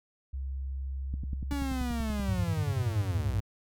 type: tone with pitch glide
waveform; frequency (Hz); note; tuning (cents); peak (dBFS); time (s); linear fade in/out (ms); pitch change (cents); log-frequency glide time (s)
sine; 67 to 66.54; C2 to C2; +42 to +30; -32; 0.33-2.44; 10; -12; 1.53-1.91
type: click train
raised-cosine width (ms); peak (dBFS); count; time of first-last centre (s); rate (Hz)
5; -25; 12; 1.14-2.198; 10.4
type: linear sweep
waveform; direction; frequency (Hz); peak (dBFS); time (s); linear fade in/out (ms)
45% pulse; down; 288.9 to 52.7; -32; 1.51-3.4; 0
type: tone bursts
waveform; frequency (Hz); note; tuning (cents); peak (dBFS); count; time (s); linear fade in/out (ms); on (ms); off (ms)
sine; 100; G2; +35; -26; 12; 2.28-3.405; 10; 69; 27
effects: none